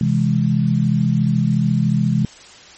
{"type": "chord", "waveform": "sine", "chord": "C augmented", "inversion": "none", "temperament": "equal", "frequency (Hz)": [130.81, 164.81, 207.7], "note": ["C3", "E3", "G#3"], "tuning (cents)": [0, 0, 0], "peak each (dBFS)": -18, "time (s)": [0.01, 2.25], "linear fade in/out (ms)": 2, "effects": ["white hiss -42 dBFS RMS until 2.77 s", "MP3 32 kbps"]}